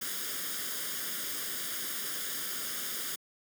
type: noise with comb filter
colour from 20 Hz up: white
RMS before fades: -36 dBFS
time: 0.01-3.16 s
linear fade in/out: 10 ms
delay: 0.59 ms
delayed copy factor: +0.7
effects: high-pass 200 Hz 12 dB/octave